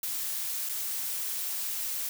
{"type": "noise with dropouts", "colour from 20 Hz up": "blue", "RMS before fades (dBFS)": -33, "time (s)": [0.03, 2.09], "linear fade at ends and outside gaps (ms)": 2, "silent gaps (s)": [0.69, 0.694], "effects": []}